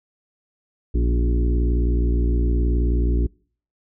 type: harmonic tone with a mistuned harmonic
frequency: 59.1 Hz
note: A#1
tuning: 24 cents sharp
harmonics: 1 / 2 / 3 / 4 / 5 / 6 / 7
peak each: -17 / -31 / -32 / -33 / -29 / -31 / -36 dBFS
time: 0.94-3.27 s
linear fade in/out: 10 ms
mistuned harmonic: 5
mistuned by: -45 cents
effects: noise-tail reverb RT60 0.5 s tail -26 dB re dry